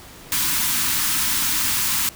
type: band-stop noise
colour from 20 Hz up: white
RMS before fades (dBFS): -21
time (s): 0.32-2.09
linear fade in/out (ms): 0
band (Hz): 330 to 870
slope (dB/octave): 96
effects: pink hiss -42 dBFS RMS until 2.15 s